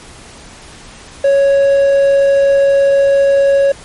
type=tone; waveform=triangle; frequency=554.4 Hz; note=C#5; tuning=in tune; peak=-5 dBFS; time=1.24-3.72 s; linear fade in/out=5 ms; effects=pink hiss -36 dBFS RMS until 3.84 s + MP3 48 kbps